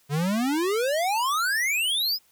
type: exponential sweep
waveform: square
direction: up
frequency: 138.1 to 5210 Hz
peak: -23 dBFS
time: 0.09-2.19 s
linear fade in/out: 50 ms
effects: white hiss -62 dBFS RMS until 2.31 s